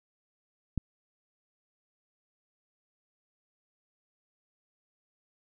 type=click; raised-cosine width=5 ms; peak=-17 dBFS; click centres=0.777 s; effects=none